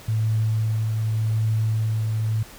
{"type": "tone with tremolo", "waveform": "sine", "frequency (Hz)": 110, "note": "A2", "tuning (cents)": 0, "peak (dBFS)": -18, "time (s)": [0.08, 2.43], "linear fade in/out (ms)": 5, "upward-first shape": "triangle", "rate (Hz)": 0.87, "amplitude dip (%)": 30, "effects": ["pink hiss -44 dBFS RMS until 2.58 s"]}